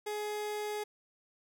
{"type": "tone", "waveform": "30% pulse", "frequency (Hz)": 419.9, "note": "G#4", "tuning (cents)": 19, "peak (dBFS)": -32, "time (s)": [0.06, 0.84], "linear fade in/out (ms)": 10, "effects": []}